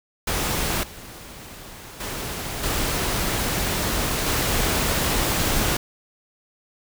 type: noise with level steps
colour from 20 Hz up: pink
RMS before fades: -24 / -40 / -30 / -24 / -22 dBFS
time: 0.27-5.77 s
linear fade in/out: 5 ms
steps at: 0.83 / 2 / 2.63 / 4.26 s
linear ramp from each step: 5 ms
effects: none